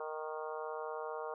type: harmonic tone with a mistuned harmonic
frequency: 155.56 Hz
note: D#3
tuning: in tune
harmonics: 3 / 4 / 5 / 6 / 7 / 8 / 9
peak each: -42 / -45 / -47 / -47 / -47 / -50 / -52 dBFS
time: 0-1.34 s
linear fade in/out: 2 ms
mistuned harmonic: 8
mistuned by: -28 cents
effects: none